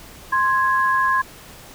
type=tone pair together; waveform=sine; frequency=1048.9 / 1661.2 Hz; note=C6 / G#6; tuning=+4 / 0 cents; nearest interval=minor sixth; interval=796 cents; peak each=-17 / -20 dBFS; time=0.32-1.22 s; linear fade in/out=10 ms; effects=pink hiss -42 dBFS RMS until 1.74 s